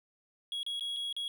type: tone with dropouts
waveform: triangle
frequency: 3322 Hz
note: G#7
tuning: in tune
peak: -32 dBFS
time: 0.52-1.28 s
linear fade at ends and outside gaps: 1 ms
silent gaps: 0.631-0.664 / 0.796-0.808 / 0.963-0.967 / 1.127-1.165 s
effects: none